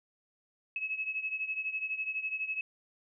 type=beating tone pair; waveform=sine; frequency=2575 / 2587 Hz; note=E7 / E7; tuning=-41 / -33 cents; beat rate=12 Hz; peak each=-34 / -38 dBFS; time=0.76-2.61 s; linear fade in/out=2 ms; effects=none